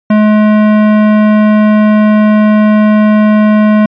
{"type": "tone with hard clipping", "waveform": "sine", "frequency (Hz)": 212.6, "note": "G#3", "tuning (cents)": 41, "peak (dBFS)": -6, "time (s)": [0.1, 3.86], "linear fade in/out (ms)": 5, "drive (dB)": 16, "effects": ["resampled to 11025 Hz"]}